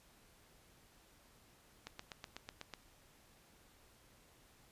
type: click train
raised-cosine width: 0.2 ms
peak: -28 dBFS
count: 8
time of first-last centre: 1.87-2.737 s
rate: 8.07 Hz
effects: pink hiss -66 dBFS RMS until 4.71 s + resampled to 32000 Hz